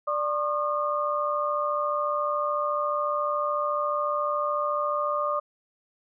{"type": "tone cluster", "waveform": "sine", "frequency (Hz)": [589, 1082, 1216], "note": ["D5", "C#6", "D#6"], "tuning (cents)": [5, -42, -40], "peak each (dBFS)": [-28, -31, -27], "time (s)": [0.07, 5.4], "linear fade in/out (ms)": 10, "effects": []}